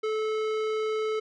sine tone with tanh clipping, 434.4 Hz, A4, 22 cents flat, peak -28 dBFS, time 0.03-1.2 s, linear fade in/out 10 ms, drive 17 dB, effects none

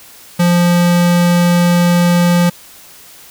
square tone, 174.61 Hz, F3, in tune, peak -9 dBFS, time 0.39-2.5 s, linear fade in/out 10 ms, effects white hiss -39 dBFS RMS until 3.3 s

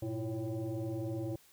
sine tone with frequency modulation, 103.83 Hz, G#2, in tune, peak -34 dBFS, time 0.02-1.36 s, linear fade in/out 5 ms, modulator 224 Hz, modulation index 1.8, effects white hiss -63 dBFS RMS until 1.52 s

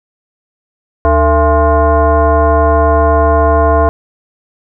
sine tone with frequency modulation, 299.9 Hz, D4, 36 cents sharp, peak -6 dBFS, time 1.05-3.89 s, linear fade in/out 0 ms, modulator 376 Hz, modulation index 2, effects none

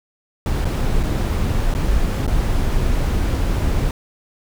brown noise with dropouts, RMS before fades -18 dBFS, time 0.46-3.91 s, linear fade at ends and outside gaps 1 ms, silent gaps 0.646-0.653 / 1.031-1.035 / 1.74-1.749 / 2.266-2.277 s, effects none

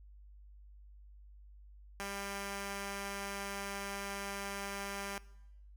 5% pulse tone pair together, 198.9 / 789.9 Hz, G3 / G5, +25 / +13 cents, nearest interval 2 octaves, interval 2388 cents, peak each -28 / -38 dBFS, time 2-5.18 s, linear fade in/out 0 ms, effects noise-tail reverb RT60 0.9 s tail -21 dB re dry + added 50 Hz sine -53 dBFS peak until 5.76 s

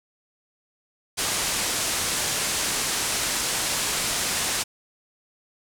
white low-pass noise, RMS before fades -26 dBFS, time 1.17-4.64 s, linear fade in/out 20 ms, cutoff 10000 Hz, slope 24 dB/octave, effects none

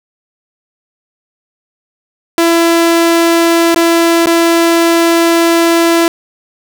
sawtooth tone with dropouts, 335.4 Hz, E4, 30 cents sharp, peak -3 dBFS, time 2.38-6.08 s, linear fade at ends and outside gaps 1 ms, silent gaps 3.745-3.76 / 4.259-4.269 s, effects none

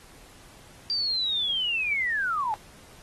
sine linear sweep, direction down, 4732 to 822 Hz, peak -24 dBFS, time 0.9-2.54 s, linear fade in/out 0 ms, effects pink hiss -52 dBFS RMS until 3.02 s + AAC 32 kbps

